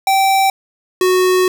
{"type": "tone pair in turn", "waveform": "square", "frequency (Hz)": [776, 368.6], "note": ["G5", "F#4"], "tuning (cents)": [-18, -7], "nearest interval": "octave + minor second", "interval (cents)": 1289, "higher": "first", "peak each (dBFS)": -11, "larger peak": "neither", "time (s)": [[0.07, 0.5], [1.01, 1.48]], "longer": "second", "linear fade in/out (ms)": 2, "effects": []}